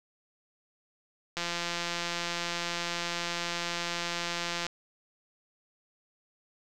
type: click train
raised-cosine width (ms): 0.2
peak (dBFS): -15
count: 568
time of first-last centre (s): 1.37-4.667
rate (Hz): 172
effects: none